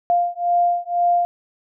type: beating tone pair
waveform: sine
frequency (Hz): 698.5 / 700.5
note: F5 / F5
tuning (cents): 0 / +5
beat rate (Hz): 2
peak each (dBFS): -19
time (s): 0.1-1.25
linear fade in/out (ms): 0
effects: none